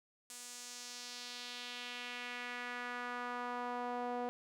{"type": "tone with band-pass filter sweep", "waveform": "sawtooth", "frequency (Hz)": 244.5, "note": "B3", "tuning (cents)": -17, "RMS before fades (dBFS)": -43, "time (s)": [0.3, 4.29], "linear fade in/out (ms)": 0, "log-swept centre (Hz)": [8400, 650], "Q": 1.7, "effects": []}